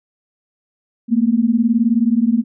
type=beating tone pair; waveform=sine; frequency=221.7 / 240.7 Hz; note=A3 / B3; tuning=+13 / -44 cents; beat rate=19 Hz; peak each=-15 dBFS; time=1.08-2.44 s; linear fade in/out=50 ms; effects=none